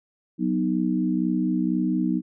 sine chord, B major, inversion second, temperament equal, 185 / 246.9 / 311.1 Hz, F#3 / B3 / D#4, 0 / 0 / 0 cents, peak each -25 dBFS, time 0.38-2.22 s, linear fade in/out 50 ms, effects none

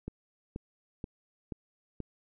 click train, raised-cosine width 3 ms, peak -24 dBFS, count 5, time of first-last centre 0.08-2.003 s, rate 2.08 Hz, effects none

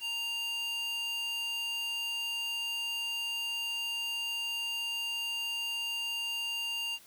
square tone with high-pass filter, 932.3 Hz, A#5, in tune, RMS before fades -35 dBFS, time 0-6.99 s, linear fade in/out 50 ms, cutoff 2500 Hz, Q 4.1, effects white hiss -57 dBFS RMS until 7.06 s

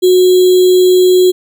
sine tone with sample-and-hold, 366.1 Hz, F#4, 18 cents flat, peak -4 dBFS, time 0.02-1.32 s, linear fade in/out 20 ms, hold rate 3675 Hz, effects none

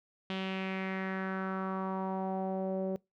sawtooth tone with low-pass filter sweep, 190 Hz, F#3, 46 cents sharp, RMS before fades -35 dBFS, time 0.3-2.96 s, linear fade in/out 0 ms, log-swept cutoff 3200 to 510 Hz, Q 3.4, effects noise-tail reverb RT60 0.2 s tail -24 dB re dry

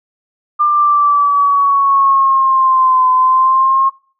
sine linear two-way sweep, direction down then up, 1197 to 1021 to 1078 Hz, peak -8 dBFS, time 0.59-3.9 s, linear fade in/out 20 ms, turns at 3.1 s, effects noise-tail reverb RT60 0.4 s tail -20 dB re dry

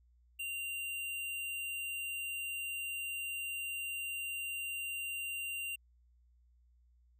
square tone, 2775 Hz, F7, 12 cents flat, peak -38 dBFS, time 0.39-5.76 s, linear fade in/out 10 ms, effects added 60 Hz sine -64 dBFS peak until 7.19 s

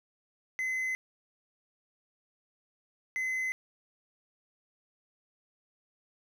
triangle tone pair in turn, 2042 / 2042 Hz, C7 / C7, -43 / -43 cents, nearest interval unison, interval 0 cents, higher neither, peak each -28 dBFS, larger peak neither, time 0.59-0.95 / 3.16-3.52 s, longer neither, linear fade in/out 0 ms, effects none

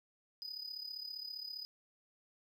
triangle tone with amplitude modulation, 4978 Hz, D#8, in tune, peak -38 dBFS, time 0.42-1.65 s, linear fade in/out 0 ms, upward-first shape sine, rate 35.1 Hz, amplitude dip 75%, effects none

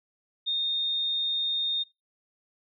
sine tone, 3670 Hz, A#7, 28 cents flat, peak -25 dBFS, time 0.46-1.84 s, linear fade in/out 20 ms, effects noise-tail reverb RT60 0.2 s tail -17 dB re dry

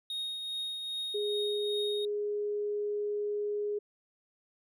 triangle tone with tremolo, 3729 Hz, A#7, in tune, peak -31 dBFS, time 0.1-2.05 s, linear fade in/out 2 ms, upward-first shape triangle, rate 2.5 Hz, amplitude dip 40%
sine tone, 414.6 Hz, G#4, 3 cents flat, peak -30 dBFS, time 1.14-3.79 s, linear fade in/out 10 ms
effects none

